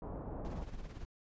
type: low-pass noise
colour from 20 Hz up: pink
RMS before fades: -43 dBFS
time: 0.02-0.64 s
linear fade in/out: 2 ms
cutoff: 940 Hz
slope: 24 dB/octave
type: noise with tremolo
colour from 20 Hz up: brown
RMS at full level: -42 dBFS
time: 0.45-1.05 s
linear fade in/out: 0 ms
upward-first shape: sine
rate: 18 Hz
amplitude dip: 60%
effects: resampled to 16000 Hz